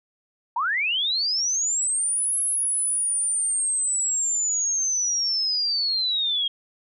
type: linear two-way sweep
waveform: sine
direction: up then down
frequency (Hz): 877 to 10830 to 3228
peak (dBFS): -21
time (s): 0.56-6.48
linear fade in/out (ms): 5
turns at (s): 2.38
effects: none